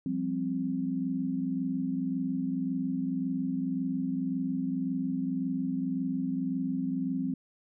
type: chord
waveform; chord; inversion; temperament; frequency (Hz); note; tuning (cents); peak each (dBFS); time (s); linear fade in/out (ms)
sine; F suspended second; none; just; 174.61 / 196.44 / 261.9; F3 / G3 / C4; 0 / +4 / +2; -35 / -35 / -30; 0.06-7.34; 2
effects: none